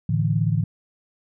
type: chord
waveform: sine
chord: A suspended fourth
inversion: none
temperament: equal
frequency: 110 / 146.83 / 164.81 Hz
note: A2 / D3 / E3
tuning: 0 / 0 / 0 cents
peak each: -22 / -23 / -23 dBFS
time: 0.09-0.64 s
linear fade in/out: 5 ms
effects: none

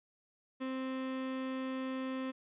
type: tone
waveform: 35% pulse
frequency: 261.6 Hz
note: C4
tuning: in tune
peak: -34 dBFS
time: 0.6-2.32 s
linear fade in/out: 20 ms
effects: resampled to 8000 Hz

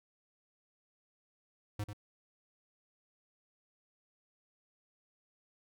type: tone with echo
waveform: square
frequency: 103.83 Hz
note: G#2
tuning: in tune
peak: -35 dBFS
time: 1.79-1.84 s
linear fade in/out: 5 ms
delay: 92 ms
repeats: 1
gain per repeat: -7 dB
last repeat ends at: 1.932 s
effects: none

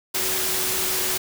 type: tone in noise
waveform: sine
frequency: 373.5 Hz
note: F#4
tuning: 16 cents sharp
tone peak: -34 dBFS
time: 0.14-1.18 s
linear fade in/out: 10 ms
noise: white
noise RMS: -24 dBFS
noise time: 0.14-1.18 s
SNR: -13 dB
effects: none

